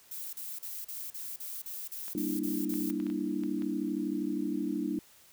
violet noise bursts, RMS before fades -40 dBFS, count 11, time 0.11-2.91 s, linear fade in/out 5 ms, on 220 ms, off 38 ms
clicks, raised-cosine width 0.3 ms, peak -32 dBFS, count 8, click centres 2.081 / 2.739 / 2.901 / 3.001 / 3.067 / 3.101 / 3.436 / 3.621 s
sine chord, E half-diminished seventh, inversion first, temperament just, 197.78 / 237.3 / 296.7 / 329.6 Hz, G3 / Bb3 / D4 / E4, +16 / +31 / +18 / 0 cents, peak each -37 / -37 / -33 / -36 dBFS, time 2.15-4.99 s, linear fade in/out 2 ms
effects white hiss -59 dBFS RMS until 5.32 s

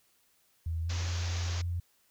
sine tone with pitch glide, 82 to 86.83 Hz, E2 to F2, -9 to -9 cents, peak -30 dBFS, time 0.66-1.8 s, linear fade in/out 5 ms, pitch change +100 cents, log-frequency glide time 0.83-0.91 s
white low-pass noise, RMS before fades -42 dBFS, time 0.89-1.62 s, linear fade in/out 10 ms, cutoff 6800 Hz, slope 96 dB/octave
effects white hiss -69 dBFS RMS until 2.1 s

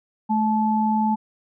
sine tone pair together, 216.9 / 867 Hz, A3 / A5, -25 / -26 cents, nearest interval 2 octaves, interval 2399 cents, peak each -20 / -21 dBFS, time 0.29-1.16 s, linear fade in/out 20 ms, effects none

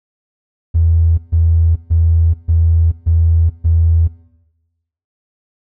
triangle tone bursts, 82.6 Hz, E2, 4 cents sharp, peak -4 dBFS, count 6, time 0.74-4.08 s, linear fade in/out 20 ms, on 440 ms, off 140 ms, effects noise-tail reverb RT60 1.0 s tail -23 dB re dry + tanh soft clip ceiling -6 dBFS

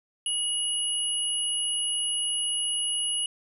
sine tone pair together, 2906 / 10237 Hz, F#7 / D#9, -32 / +48 cents, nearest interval octave + minor seventh, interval 2180 cents, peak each -28 dBFS, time 0.26-3.26 s, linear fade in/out 2 ms, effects none

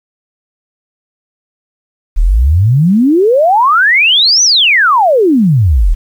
sine exponential two-way sweep, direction up then down, 34.65 to 6170 to 34.65 Hz, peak -5 dBFS, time 2.16-5.95 s, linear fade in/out 20 ms, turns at 4.43 s, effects 7-bit

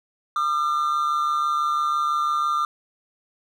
triangle tone pair together, 1203 / 1349 Hz, D6 / E6, +41 / +40 cents, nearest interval major second, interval 199 cents, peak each -19 / -25 dBFS, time 0.36-2.65 s, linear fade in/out 2 ms, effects none

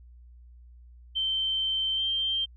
sine tone with pitch glide, 3110 to 3152 Hz, G7 to G7, -14 to +9 cents, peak -25 dBFS, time 1.15-2.46 s, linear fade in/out 20 ms, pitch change +23 cents, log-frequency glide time 1.95-2.02 s, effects added 60 Hz sine -48 dBFS peak until 2.56 s

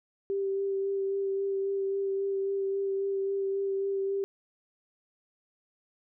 sine tone with vibrato, 392 Hz, G4, in tune, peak -27 dBFS, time 0.3-4.24 s, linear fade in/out 0 ms, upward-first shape sine, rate 3.7 Hz, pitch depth 14 cents each way, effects none

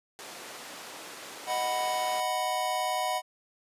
pink band-pass noise, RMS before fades -44 dBFS, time 0.19-2.2 s, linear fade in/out 0 ms, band 400 to 11000 Hz, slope 12 dB/octave
square chord, B major, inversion first, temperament equal, 622.3 / 740 / 987.8 Hz, D#5 / F#5 / B5, 0 / 0 / 0 cents, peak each -35 / -31 / -33 dBFS, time 1.46-3.22 s, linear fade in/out 50 ms
effects resampled to 32000 Hz

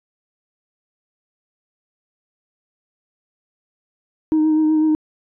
sine tone with vibrato, 311.1 Hz, D#4, in tune, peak -11 dBFS, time 4.32-4.95 s, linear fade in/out 0 ms, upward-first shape triangle, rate 8 Hz, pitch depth 24 cents each way, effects tanh soft clip ceiling -11 dBFS

